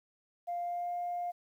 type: tone with pitch glide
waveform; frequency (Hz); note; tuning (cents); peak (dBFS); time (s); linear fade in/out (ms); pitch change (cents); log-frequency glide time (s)
sine; 698.5 to 704.6; F5 to F5; 0 to +15; -32; 0.47-1.32; 20; +15; 0.6-0.92
effects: tanh soft clip ceiling -29 dBFS + 11-bit